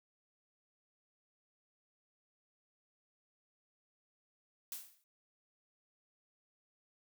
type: noise with exponential decay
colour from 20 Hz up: blue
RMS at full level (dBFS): -40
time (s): 4.72-5.04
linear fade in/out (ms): 1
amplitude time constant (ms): 68
effects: none